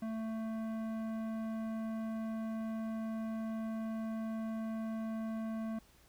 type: tone with tanh clipping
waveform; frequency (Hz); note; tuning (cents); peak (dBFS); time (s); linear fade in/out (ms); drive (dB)
triangle; 222.2; A3; +17; -38; 0.02-5.79; 5; 18
effects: added 60 Hz sine -70 dBFS peak until 6.08 s + pink hiss -65 dBFS RMS until 6.08 s